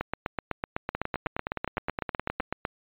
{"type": "two click trains", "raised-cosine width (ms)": 0.5, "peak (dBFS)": [-14, -13], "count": [15, 22], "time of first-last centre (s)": [[0.95, 2.404], [0.01, 2.652]], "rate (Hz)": [9.63, 7.95], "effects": ["resampled to 8000 Hz"]}